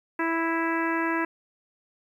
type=harmonic tone; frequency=329.6 Hz; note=E4; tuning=in tune; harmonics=1 / 2 / 3 / 4 / 5 / 6 / 7 / 8; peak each=-27 / -36 / -30 / -35 / -31 / -34 / -41 / -40 dBFS; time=0.19-1.25 s; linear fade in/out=5 ms; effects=10-bit